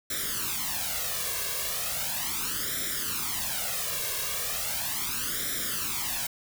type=noise with flanger; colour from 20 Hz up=white; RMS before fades=-31 dBFS; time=0.1-6.27 s; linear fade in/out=5 ms; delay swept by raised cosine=0.54 to 1.84 ms; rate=0.37 Hz; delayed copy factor=+0.85; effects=none